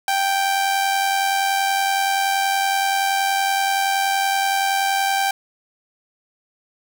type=tone with amplitude modulation; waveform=sawtooth; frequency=784 Hz; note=G5; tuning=in tune; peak=-12 dBFS; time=0.08-5.31 s; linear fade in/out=2 ms; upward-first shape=sine; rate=90.6 Hz; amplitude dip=40%; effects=none